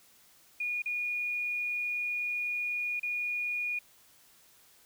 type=tone with dropouts; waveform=sine; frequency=2444 Hz; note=D#7; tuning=32 cents flat; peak=-30 dBFS; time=0.6-3.79 s; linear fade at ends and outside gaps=5 ms; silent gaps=0.821-0.858 / 2.997-3.03 s; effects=white hiss -61 dBFS RMS until 4.85 s